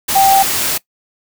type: tone in noise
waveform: sine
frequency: 780 Hz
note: G5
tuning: 9 cents flat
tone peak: -7 dBFS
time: 0.15-0.43 s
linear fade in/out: 10 ms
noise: white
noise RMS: -17 dBFS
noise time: 0.08-0.78 s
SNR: +7 dB
effects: noise-tail reverb RT60 0.1 s tail -20 dB re dry